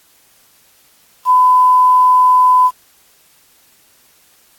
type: tone with quantisation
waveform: sine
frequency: 1006 Hz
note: B5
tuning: 32 cents sharp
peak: -6 dBFS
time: 1.25-2.71 s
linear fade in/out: 50 ms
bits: 6
effects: white hiss -51 dBFS RMS until 4.58 s + AAC 64 kbps